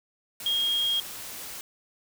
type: tone in noise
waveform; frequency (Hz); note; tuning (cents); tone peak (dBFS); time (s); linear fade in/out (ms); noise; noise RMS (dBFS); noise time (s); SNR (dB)
sine; 3252; G#7; -37; -23; 0.46-1; 2; white; -39; 0.4-1.61; +13
effects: none